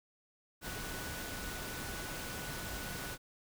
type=tone in noise; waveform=sine; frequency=1480 Hz; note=F#6; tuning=in tune; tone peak=-48 dBFS; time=0.61-3.18 s; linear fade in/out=50 ms; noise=pink; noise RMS=-42 dBFS; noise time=0.61-3.18 s; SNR=-9 dB; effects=none